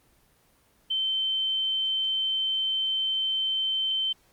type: tone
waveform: sine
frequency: 3094 Hz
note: G7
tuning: 23 cents flat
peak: -24 dBFS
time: 0.9-4.13 s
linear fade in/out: 10 ms
effects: pink hiss -63 dBFS RMS until 4.32 s + Opus 24 kbps